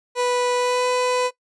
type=tone with pitch glide; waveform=30% pulse; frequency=492.8 to 499.7 Hz; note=B4 to B4; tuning=-4 to +20 cents; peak=-16 dBFS; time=0.15-1.31 s; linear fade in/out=50 ms; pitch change=+24 cents; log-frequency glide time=0.56-0.87 s; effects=noise-tail reverb RT60 0.1 s tail -19 dB re dry + resampled to 22050 Hz